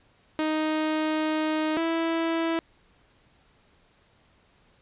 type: tone pair in turn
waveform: sawtooth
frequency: 311.1 / 329.2 Hz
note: D#4 / E4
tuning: 0 / -2 cents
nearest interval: minor second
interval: 98 cents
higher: second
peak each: -20 dBFS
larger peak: neither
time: 0.39-1.77 / 1.77-2.59 s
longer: first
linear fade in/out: 0 ms
effects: pink hiss -62 dBFS RMS until 4.81 s + resampled to 8000 Hz